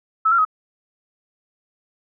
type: tone with pitch steps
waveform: sine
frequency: 1305 / 1375 / 1266 Hz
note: E6 / F6 / D#6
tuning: -18 / -27 / +30 cents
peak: -13 dBFS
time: 0.25-0.451 s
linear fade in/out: 10 ms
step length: 67 ms
effects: none